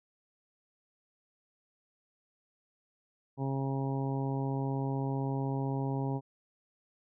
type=harmonic tone; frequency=135.7 Hz; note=C#3; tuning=36 cents flat; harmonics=1 / 2 / 3 / 4 / 5 / 6 / 7; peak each=-32 / -36 / -40 / -45 / -46 / -43 / -44 dBFS; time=3.37-6.21 s; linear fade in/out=50 ms; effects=none